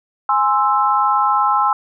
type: chord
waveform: sine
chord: Ab augmented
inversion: none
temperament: equal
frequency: 830.6 / 1046.5 / 1318.5 Hz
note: Ab5 / C6 / E6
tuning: 0 / 0 / 0 cents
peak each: -17 dBFS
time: 0.29-1.73 s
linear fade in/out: 2 ms
effects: none